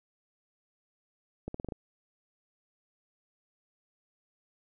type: accelerating click train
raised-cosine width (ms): 2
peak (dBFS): -23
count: 6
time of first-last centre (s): 1.48-1.722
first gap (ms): 64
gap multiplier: 0.86
effects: none